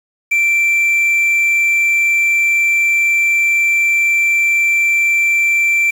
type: tone with quantisation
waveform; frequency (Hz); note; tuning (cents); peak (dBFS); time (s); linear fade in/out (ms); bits
triangle; 2346; D7; -2; -9; 0.31-5.91; 10; 6
effects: none